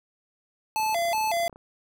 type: tone with vibrato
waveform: square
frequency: 770 Hz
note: G5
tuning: 31 cents flat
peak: -24 dBFS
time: 0.76-1.48 s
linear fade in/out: 0 ms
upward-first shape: square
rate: 2.7 Hz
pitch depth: 210 cents each way
type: click train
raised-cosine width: 1 ms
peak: -32 dBFS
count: 25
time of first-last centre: 0.8-1.559 s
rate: 31.6 Hz
effects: none